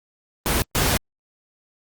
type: noise bursts at uneven times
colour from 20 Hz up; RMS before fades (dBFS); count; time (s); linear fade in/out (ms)
pink; -20; 2; 0.46-0.62 / 0.75-0.97; 0
effects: Opus 24 kbps